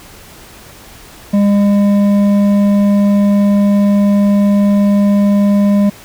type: tone with hard clipping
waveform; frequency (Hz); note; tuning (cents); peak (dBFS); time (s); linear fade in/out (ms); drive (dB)
triangle; 202.5; G#3; -43; -9; 1.33-5.9; 10; 11
effects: pink hiss -37 dBFS RMS until 6.04 s